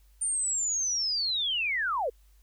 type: linear sweep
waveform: sine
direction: down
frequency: 9100 to 425.9 Hz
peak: -26 dBFS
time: 0.21-2.1 s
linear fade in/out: 10 ms
effects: added 50 Hz sine -56 dBFS peak until 2.42 s + white hiss -69 dBFS RMS until 2.42 s